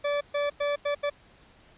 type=tone bursts at uneven times; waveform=40% pulse; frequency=578 Hz; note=D5; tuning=28 cents flat; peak=-24 dBFS; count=5; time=0.04-0.21 / 0.34-0.5 / 0.6-0.76 / 0.85-0.95 / 1.03-1.1 s; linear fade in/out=10 ms; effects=pink hiss -57 dBFS RMS until 1.77 s + resampled to 8000 Hz